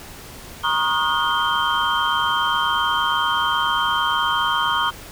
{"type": "tone cluster", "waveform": "sine", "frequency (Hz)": [943, 1090, 1239, 1436, 3143], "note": ["A#5", "C#6", "D#6", "F6", "G7"], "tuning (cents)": [20, -29, -8, 48, 4], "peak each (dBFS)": -24, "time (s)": [0.63, 4.91], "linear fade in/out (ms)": 20, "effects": ["pink hiss -39 dBFS RMS until 5.11 s"]}